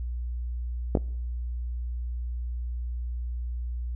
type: clicks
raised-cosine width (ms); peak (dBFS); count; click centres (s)
2; -8 / -14; 2; 0.952 / 0.972
effects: noise-tail reverb RT60 0.8 s tail -25 dB re dry + added 60 Hz sine -29 dBFS peak until 3.95 s